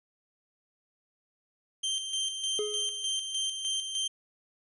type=tone with tremolo; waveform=sawtooth; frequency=3143 Hz; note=G7; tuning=4 cents sharp; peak=-25 dBFS; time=1.83-4.08 s; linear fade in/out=10 ms; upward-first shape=square; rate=3.3 Hz; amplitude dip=50%
type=tone with exponential decay; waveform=triangle; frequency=421.3 Hz; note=G#4; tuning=25 cents sharp; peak=-25 dBFS; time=2.59-3.1 s; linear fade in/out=1 ms; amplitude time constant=110 ms
effects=resampled to 24000 Hz